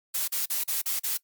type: noise bursts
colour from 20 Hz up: blue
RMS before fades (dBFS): -28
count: 6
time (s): 0.14-1.175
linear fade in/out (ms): 10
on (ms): 140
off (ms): 39
effects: noise-tail reverb RT60 0.1 s tail -21 dB re dry + Opus 48 kbps